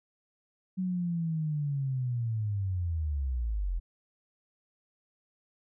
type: linear sweep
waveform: sine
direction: down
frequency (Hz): 188 to 40.48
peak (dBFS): -28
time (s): 0.77-3.8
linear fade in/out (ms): 20
effects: none